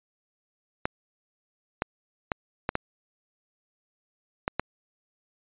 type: clicks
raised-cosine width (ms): 0.5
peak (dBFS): -10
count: 7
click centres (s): 0.855 / 1.821 / 2.318 / 2.691 / 2.754 / 4.479 / 4.596
effects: resampled to 8000 Hz